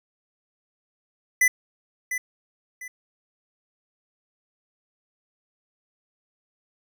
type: tone with echo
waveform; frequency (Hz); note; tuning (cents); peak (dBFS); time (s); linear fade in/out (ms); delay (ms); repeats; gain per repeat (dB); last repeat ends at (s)
square; 2000; B6; +21; -16; 1.41-1.48; 5; 700; 2; -10; 2.88
effects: none